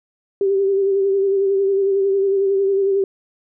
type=tone with vibrato; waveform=sine; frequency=392 Hz; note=G4; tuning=in tune; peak=-14 dBFS; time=0.41-3.04 s; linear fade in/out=2 ms; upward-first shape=sine; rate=11 Hz; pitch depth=34 cents each way; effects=none